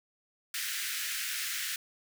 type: high-pass noise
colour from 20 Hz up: pink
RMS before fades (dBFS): -35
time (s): 0.54-1.76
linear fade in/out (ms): 2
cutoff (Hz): 1500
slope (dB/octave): 48
effects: none